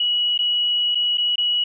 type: tone with dropouts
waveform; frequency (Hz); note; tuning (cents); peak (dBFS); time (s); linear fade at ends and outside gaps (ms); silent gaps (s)
sine; 2923; F#7; -22; -17; 0-1.64; 5; 0.378-0.389 / 0.948-0.953 / 1.174-1.18 / 1.358-1.38
effects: none